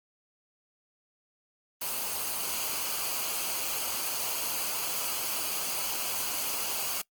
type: noise with comb filter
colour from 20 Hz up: white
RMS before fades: -32 dBFS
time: 1.81-7.02 s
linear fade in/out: 10 ms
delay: 0.54 ms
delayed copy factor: -0.55
effects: noise-tail reverb RT60 0.1 s tail -22 dB re dry + Opus 24 kbps